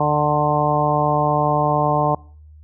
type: harmonic tone with a mistuned harmonic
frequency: 148.7 Hz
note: D3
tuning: 22 cents sharp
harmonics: 1 / 2 / 3 / 4 / 5 / 6 / 7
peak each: -22 / -26 / -26 / -22 / -21 / -23 / -23 dBFS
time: 0-2.15 s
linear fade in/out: 5 ms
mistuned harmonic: 7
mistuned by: +17 cents
effects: noise-tail reverb RT60 0.5 s tail -24 dB re dry + added 76 Hz sine -41 dBFS peak until 2.63 s